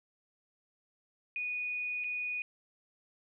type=tone with dropouts; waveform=sine; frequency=2470 Hz; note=D#7; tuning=13 cents flat; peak=-33 dBFS; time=1.36-2.42 s; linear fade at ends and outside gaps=1 ms; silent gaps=2.039-2.043 s; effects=none